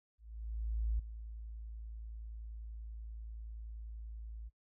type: tone with ADSR envelope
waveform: sine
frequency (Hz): 55.2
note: A1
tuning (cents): +6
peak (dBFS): -30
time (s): 0.18-4.5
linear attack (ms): 810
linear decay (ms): 8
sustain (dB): -13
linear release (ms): 27
effects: noise-tail reverb RT60 0.1 s tail -25 dB re dry